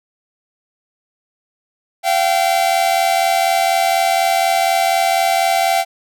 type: tone pair together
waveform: 45% pulse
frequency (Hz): 686.9 / 771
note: F5 / G5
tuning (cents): -29 / -29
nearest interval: major second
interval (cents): 200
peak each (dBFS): -16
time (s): 2.03-5.85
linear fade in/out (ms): 50
effects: none